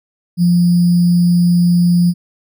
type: tone with sample-and-hold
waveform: sine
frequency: 174.61 Hz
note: F3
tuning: in tune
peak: -8 dBFS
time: 0.37-2.14 s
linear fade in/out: 50 ms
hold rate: 4900 Hz
effects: none